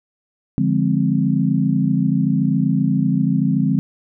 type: chord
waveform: sine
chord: D half-diminished seventh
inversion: none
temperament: equal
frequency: 146.83 / 174.61 / 207.7 / 261.6 Hz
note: D3 / F3 / Ab3 / C4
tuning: 0 / 0 / 0 / 0 cents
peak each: -20 dBFS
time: 0.58-3.79 s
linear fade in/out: 0 ms
effects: none